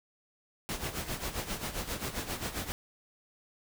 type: noise with tremolo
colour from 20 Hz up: pink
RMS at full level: -34 dBFS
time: 0.69-2.72 s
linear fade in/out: 0 ms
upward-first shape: sine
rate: 7.5 Hz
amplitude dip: 70%
effects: none